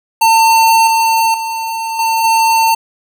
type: tone with level steps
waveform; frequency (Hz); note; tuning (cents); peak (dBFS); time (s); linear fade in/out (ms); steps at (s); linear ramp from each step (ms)
square; 901; A5; +41; -7 / -10 / -18 / -12 / -9; 0.21-2.75; 10; 0.87 / 1.34 / 1.99 / 2.24; 2
effects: none